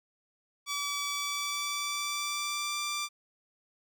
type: tone with pitch glide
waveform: 10% pulse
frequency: 1148 to 1178.9 Hz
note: D6 to D6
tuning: -40 to +6 cents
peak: -23 dBFS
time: 0.66-3.09 s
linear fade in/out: 50 ms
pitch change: +46 cents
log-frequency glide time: 1.08-2.8 s
effects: none